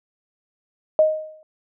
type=tone with exponential decay; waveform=sine; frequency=623 Hz; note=D#5; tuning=2 cents sharp; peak=-9 dBFS; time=0.99-1.43 s; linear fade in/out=1 ms; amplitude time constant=95 ms; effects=none